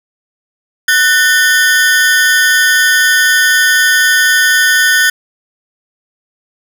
40% pulse ring-modulated tone, 1648 Hz, G#6, 14 cents flat, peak -3 dBFS, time 0.88-5.1 s, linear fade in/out 5 ms, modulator 160 Hz, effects none

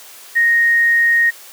sine tone, 1864.7 Hz, A#6, in tune, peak -10 dBFS, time 0.35-1.31 s, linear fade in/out 20 ms, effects white hiss -39 dBFS RMS until 1.52 s + high-pass 400 Hz 12 dB/octave

